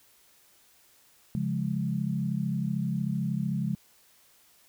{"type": "chord", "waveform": "sine", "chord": "Db major", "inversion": "none", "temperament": "equal", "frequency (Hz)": [138.59, 174.61, 207.7], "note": ["Db3", "F3", "Ab3"], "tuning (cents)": [0, 0, 0], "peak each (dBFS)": -31, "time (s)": [1.35, 3.75], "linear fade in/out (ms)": 0, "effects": ["white hiss -61 dBFS RMS until 4.68 s"]}